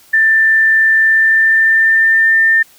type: tone with pitch glide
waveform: sine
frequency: 1778 to 1800.7 Hz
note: A6 to A6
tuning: +18 to +40 cents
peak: -7 dBFS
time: 0.13-2.63 s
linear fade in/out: 10 ms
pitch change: +22 cents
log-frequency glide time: 0.96-2.45 s
effects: white hiss -46 dBFS RMS until 2.78 s

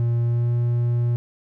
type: tone with pitch glide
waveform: triangle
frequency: 118.2 to 119.57 Hz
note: A#2 to A#2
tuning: +24 to +44 cents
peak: -16 dBFS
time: 0-1.16 s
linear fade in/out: 0 ms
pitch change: +20 cents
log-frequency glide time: 0.23-0.52 s
effects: none

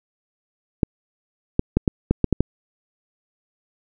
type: clicks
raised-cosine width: 3 ms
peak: -3 dBFS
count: 8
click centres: 0.832 / 1.594 / 1.77 / 1.878 / 2.11 / 2.243 / 2.327 / 2.406 s
effects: none

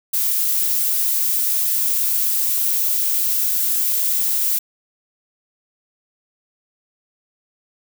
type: noise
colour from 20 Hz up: violet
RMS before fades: -19 dBFS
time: 0.13-4.59 s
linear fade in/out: 10 ms
effects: none

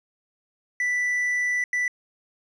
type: tone bursts at uneven times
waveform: triangle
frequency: 1975.5 Hz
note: B6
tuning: in tune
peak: -20 dBFS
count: 2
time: 0.8-1.64 / 1.73-1.88 s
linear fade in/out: 2 ms
effects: resampled to 22050 Hz

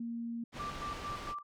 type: tone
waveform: sine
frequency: 233.1 Hz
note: A#3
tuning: in tune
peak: -36 dBFS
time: 0-0.44 s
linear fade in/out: 5 ms
type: low-pass noise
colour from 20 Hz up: pink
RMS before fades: -44 dBFS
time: 0.52-1.35 s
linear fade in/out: 50 ms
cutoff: 4600 Hz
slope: 12 dB/octave
type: tone with tremolo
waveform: sine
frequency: 1174.7 Hz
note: D6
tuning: in tune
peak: -37 dBFS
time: 0.59-1.43 s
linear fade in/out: 10 ms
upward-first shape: square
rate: 4.4 Hz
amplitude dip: 70%
effects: none

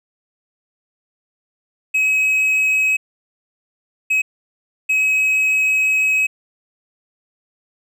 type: tone bursts at uneven times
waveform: triangle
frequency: 2551 Hz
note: D#7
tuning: 43 cents sharp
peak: -12 dBFS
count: 3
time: 1.94-2.97 / 4.1-4.22 / 4.89-6.27 s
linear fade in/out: 10 ms
effects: none

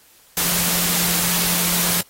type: tone in noise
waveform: sine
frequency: 174.61 Hz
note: F3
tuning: in tune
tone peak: -29 dBFS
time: 0.37-2.01 s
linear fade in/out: 2 ms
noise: white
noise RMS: -20 dBFS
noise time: 0.37-2.01 s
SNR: -12 dB
effects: white hiss -52 dBFS RMS until 2.09 s + AAC 48 kbps

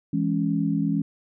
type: chord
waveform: sine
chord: C# minor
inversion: first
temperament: just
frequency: 166.31 / 207.9 / 277.2 Hz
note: E3 / G#3 / C#4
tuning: +16 / +2 / 0 cents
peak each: -25 / -26 / -25 dBFS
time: 0.13-1.02 s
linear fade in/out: 5 ms
effects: none

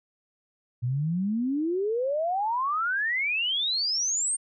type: exponential sweep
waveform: sine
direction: up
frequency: 117 to 8870 Hz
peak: -24 dBFS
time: 0.82-4.37 s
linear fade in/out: 20 ms
effects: none

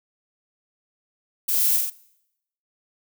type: noise with echo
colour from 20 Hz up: violet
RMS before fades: -23 dBFS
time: 1.48-1.77 s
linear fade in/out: 10 ms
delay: 44 ms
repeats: 3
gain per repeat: -2 dB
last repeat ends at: 1.902 s
effects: noise-tail reverb RT60 0.8 s tail -21 dB re dry

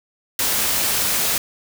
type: noise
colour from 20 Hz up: white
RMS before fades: -20 dBFS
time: 0.39-1.38 s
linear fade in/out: 2 ms
effects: none

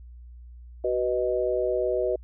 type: chord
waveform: sine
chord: B major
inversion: second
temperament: equal with one note detuned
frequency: 376.5 / 493.9 / 622.3 Hz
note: F#4 / B4 / D#5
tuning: +30 / 0 / 0 cents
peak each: -27 dBFS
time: 0.84-2.16 s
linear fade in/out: 5 ms
effects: added 60 Hz sine -42 dBFS peak until 2.23 s

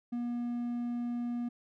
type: tone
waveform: triangle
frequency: 240 Hz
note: B3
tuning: 49 cents flat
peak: -30 dBFS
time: 0.12-1.49 s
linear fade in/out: 10 ms
effects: none

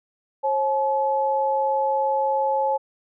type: tone pair together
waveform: sine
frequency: 539.9 / 857 Hz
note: C#5 / A5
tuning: -46 / -46 cents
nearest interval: minor sixth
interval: 800 cents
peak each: -23 / -21 dBFS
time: 0.43-2.78 s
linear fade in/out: 20 ms
effects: none

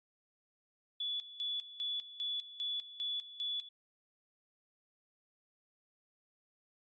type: tone with tremolo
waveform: sine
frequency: 3432 Hz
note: A7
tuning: 44 cents flat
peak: -34 dBFS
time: 1-3.69 s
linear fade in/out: 5 ms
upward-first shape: square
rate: 2.5 Hz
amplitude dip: 80%
effects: MP3 32 kbps

